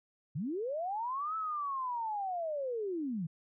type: linear two-way sweep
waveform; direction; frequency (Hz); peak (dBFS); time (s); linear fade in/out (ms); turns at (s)
sine; up then down; 123 to 1318.5 to 149.2; -33; 0.35-3.27; 10; 1.36
effects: none